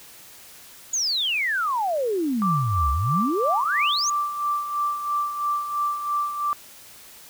sine exponential two-way sweep, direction down then up, 6890 to 65.41 to 6890 Hz, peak -21 dBFS, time 0.93-4.1 s, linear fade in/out 5 ms, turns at 2.91 s
sine tone with tremolo, 1173 Hz, D6, 2 cents flat, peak -20 dBFS, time 2.42-6.53 s, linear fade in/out 0 ms, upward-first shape sine, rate 3 Hz, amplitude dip 60%
effects white hiss -46 dBFS RMS until 7.29 s

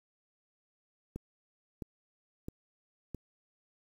click train, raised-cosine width 3 ms, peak -26 dBFS, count 4, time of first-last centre 1.16-3.147 s, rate 1.51 Hz, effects 9-bit

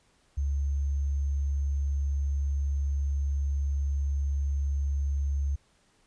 sine tone with sample-and-hold, 70 Hz, C#2, 18 cents sharp, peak -25 dBFS, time 0.37-5.56 s, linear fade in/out 10 ms, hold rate 6300 Hz, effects pink hiss -66 dBFS RMS until 6.06 s + resampled to 22050 Hz

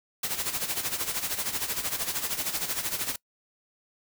white noise with tremolo, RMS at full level -28 dBFS, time 0.23-3.16 s, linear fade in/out 5 ms, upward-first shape sine, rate 13 Hz, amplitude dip 70%, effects noise-tail reverb RT60 0.1 s tail -24 dB re dry

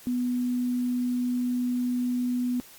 sine tone, 246.9 Hz, B3, in tune, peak -24 dBFS, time 0.07-2.6 s, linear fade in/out 0 ms, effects white hiss -50 dBFS RMS until 2.78 s + Opus 48 kbps

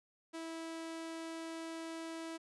sawtooth tone, 327 Hz, E4, 14 cents flat, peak -38 dBFS, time 0.33-2.38 s, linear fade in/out 20 ms, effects resampled to 24000 Hz

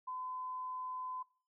sine tone, 1017 Hz, C6, 50 cents flat, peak -39 dBFS, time 0.07-1.23 s, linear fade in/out 10 ms, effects noise-tail reverb RT60 0.4 s tail -20 dB re dry

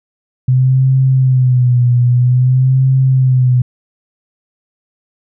sine tone with vibrato, 127.1 Hz, C3, 50 cents flat, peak -7 dBFS, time 0.48-3.62 s, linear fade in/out 5 ms, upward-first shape sine, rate 0.51 Hz, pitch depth 69 cents each way, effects none

